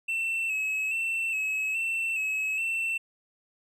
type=tone with vibrato; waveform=triangle; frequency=2628 Hz; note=E7; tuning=6 cents flat; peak=-25 dBFS; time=0.08-2.98 s; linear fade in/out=10 ms; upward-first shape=square; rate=1.2 Hz; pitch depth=38 cents each way; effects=none